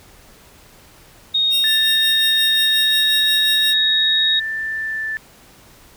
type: tone with pitch glide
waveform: sine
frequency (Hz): 3725 to 3766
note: A#7 to A#7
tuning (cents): -2 to +17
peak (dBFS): -14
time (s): 1.34-4.4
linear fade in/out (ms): 10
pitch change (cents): +19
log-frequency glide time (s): 2.59-3.16
type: tone with tremolo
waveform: 5% pulse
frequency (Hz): 2766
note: F7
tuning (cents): -17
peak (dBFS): -14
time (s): 1.5-3.75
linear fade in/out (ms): 50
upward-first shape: sine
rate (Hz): 5.6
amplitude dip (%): 60
type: tone with vibrato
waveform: sine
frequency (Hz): 1760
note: A6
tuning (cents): 0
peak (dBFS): -21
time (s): 1.64-5.17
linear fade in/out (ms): 0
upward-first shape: sine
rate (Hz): 0.43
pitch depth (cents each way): 13
effects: pink hiss -47 dBFS RMS until 5.96 s